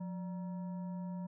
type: tone with frequency modulation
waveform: sine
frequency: 178.8 Hz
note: F3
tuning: 41 cents sharp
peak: -38 dBFS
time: 0-1.27 s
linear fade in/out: 10 ms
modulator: 766 Hz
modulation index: 0.37
effects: none